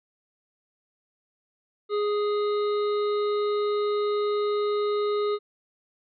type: harmonic tone with a mistuned harmonic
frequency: 415.3 Hz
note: G#4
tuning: in tune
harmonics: 1 / 3 / 5 / 7 / 9 / 10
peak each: -23 / -32 / -45 / -51 / -41 / -47 dBFS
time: 1.89-5.39 s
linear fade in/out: 50 ms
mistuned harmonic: 7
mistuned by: -16 cents
effects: none